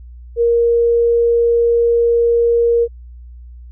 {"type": "tone", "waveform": "sine", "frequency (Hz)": 469.3, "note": "A#4", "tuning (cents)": 12, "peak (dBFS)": -10, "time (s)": [0.36, 2.88], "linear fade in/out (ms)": 50, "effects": ["added 60 Hz sine -33 dBFS peak until 3.71 s"]}